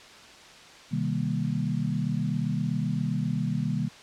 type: chord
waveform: sine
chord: C minor seventh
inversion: none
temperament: equal with one note detuned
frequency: 127.97 / 155.56 / 196 / 233.1 Hz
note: C3 / Eb3 / G3 / Bb3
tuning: -38 / 0 / 0 / 0 cents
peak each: -31 / -29 / -31 / -32 dBFS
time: 0.91-3.89 s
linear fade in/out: 20 ms
effects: white hiss -48 dBFS RMS until 4.02 s + low-pass 5000 Hz 12 dB/octave